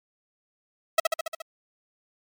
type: tone with echo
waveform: sawtooth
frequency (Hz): 649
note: E5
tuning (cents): -27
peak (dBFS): -12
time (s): 0.98-1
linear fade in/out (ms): 5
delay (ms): 70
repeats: 6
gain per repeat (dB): -3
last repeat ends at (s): 1.42
effects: MP3 96 kbps